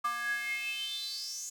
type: tone with high-pass filter sweep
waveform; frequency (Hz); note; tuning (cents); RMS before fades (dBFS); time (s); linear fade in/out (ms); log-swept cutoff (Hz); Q
square; 237.3; A#3; +31; -36; 0.04-1.5; 10; 1200 to 6900; 9.4
effects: 11-bit